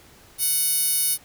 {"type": "tone with high-pass filter", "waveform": "10% pulse", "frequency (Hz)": 740, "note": "F#5", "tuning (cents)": 0, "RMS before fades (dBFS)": -22, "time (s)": [0.38, 1.18], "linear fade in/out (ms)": 50, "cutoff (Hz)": 8900, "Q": 1.1, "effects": ["pink hiss -51 dBFS RMS until 1.24 s"]}